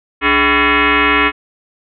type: tone with frequency modulation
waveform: sine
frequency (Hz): 419.2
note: G#4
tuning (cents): +16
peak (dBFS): -9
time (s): 0.21-1.32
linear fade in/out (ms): 50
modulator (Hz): 355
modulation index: 6.6
effects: none